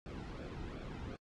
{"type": "noise with flanger", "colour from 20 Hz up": "brown", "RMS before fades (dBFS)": -45, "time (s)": [0.06, 1.16], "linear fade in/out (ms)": 0, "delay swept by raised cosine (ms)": [1, 1.82], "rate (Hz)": 2.7, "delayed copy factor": -0.65, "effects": ["low-pass 5000 Hz 12 dB/octave", "AAC 32 kbps"]}